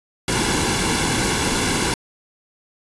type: noise with comb filter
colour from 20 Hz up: pink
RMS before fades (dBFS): -20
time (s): 0.28-1.94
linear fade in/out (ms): 2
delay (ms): 1.6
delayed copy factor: -0.6
effects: resampled to 24000 Hz